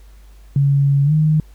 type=tone with pitch glide; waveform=sine; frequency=140 to 154.45 Hz; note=C#3 to D#3; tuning=+18 to -12 cents; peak=-11 dBFS; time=0.56-1.4 s; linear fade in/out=2 ms; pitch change=+170 cents; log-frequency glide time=1.04-1.13 s; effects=added 50 Hz sine -40 dBFS peak until 1.54 s + pink hiss -55 dBFS RMS until 1.54 s